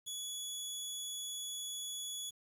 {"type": "tone", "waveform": "20% pulse", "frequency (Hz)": 3391, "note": "G#7", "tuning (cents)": 35, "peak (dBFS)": -34, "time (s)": [0.06, 2.31], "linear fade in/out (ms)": 20, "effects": ["10-bit"]}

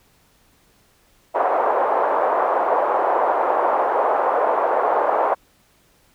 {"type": "band-pass noise", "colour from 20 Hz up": "white", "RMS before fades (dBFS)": -19, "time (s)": [1.34, 5.35], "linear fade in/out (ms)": 20, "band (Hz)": [480, 960], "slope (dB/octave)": 24, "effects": ["pink hiss -58 dBFS RMS until 6.14 s"]}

